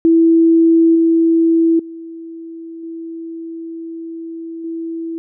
sine tone with level steps, 329.6 Hz, E4, in tune, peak -7 / -9 / -28 / -25 / -21 dBFS, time 0.05-5.18 s, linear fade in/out 0 ms, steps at 0.95 / 1.79 / 2.83 / 4.64 s, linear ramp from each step 5 ms, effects none

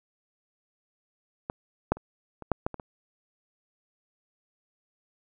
clicks, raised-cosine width 1 ms, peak -17 / -7 / -29 / -26 / -9 / -13 / -22 / -25 dBFS, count 8, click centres 1.499 / 1.92 / 1.97 / 2.423 / 2.517 / 2.665 / 2.743 / 2.798 s, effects none

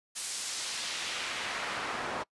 pink noise with band-pass filter sweep, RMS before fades -36 dBFS, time 0.15-2.24 s, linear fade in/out 20 ms, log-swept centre 9100 to 880 Hz, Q 0.84, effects noise-tail reverb RT60 0.1 s tail -24 dB re dry + resampled to 24000 Hz

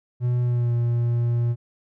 triangle tone with pitch glide, 122.6 to 118.83 Hz, B2 to A#2, -12 to +34 cents, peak -17 dBFS, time 0.2-1.56 s, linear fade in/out 50 ms, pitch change -54 cents, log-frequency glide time 0.42-0.73 s, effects none

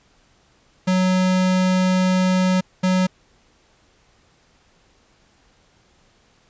square tone bursts at uneven times, 185 Hz, F#3, in tune, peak -16 dBFS, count 2, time 0.87-2.61 / 2.83-3.07 s, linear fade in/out 10 ms, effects pink hiss -58 dBFS RMS until 6.49 s + resampled to 16000 Hz

